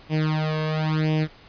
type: tone with flanger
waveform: sawtooth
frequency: 155.56 Hz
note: D#3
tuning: in tune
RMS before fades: -23 dBFS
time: 0.09-1.28 s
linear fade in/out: 50 ms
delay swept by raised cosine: 0.35 to 1.85 ms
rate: 0.96 Hz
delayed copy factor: +0.95
effects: pink hiss -49 dBFS RMS until 1.48 s + resampled to 11025 Hz